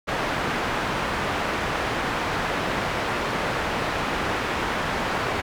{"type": "low-pass noise", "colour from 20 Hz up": "white", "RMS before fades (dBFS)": -26, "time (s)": [0.07, 5.42], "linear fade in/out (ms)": 20, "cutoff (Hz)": 1600, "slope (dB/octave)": 12, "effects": []}